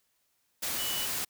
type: tone in noise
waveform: sine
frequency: 2958 Hz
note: F#7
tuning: 1 cent flat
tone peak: -35 dBFS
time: 0.78-1.06 s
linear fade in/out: 10 ms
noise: white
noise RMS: -33 dBFS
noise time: 0.62-1.25 s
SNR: -5 dB
effects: white hiss -74 dBFS RMS until 1.29 s